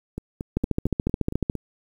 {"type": "two click trains", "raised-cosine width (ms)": 3, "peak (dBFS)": [-17, -9], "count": [7, 14], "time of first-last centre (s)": [[0.18, 1.553], [0.57, 1.499]], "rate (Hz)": [4.37, 14], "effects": ["8-bit"]}